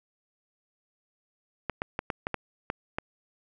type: clicks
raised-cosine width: 0.5 ms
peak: -14 dBFS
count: 8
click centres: 1.697 / 1.819 / 1.991 / 2.102 / 2.269 / 2.343 / 2.701 / 2.985 s
effects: none